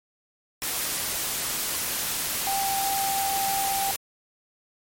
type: tone in noise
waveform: sine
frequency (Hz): 784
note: G5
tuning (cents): 0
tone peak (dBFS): -25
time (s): 2.47-3.91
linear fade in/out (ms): 0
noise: white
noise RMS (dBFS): -28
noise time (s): 0.62-3.96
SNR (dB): 0
effects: MP3 64 kbps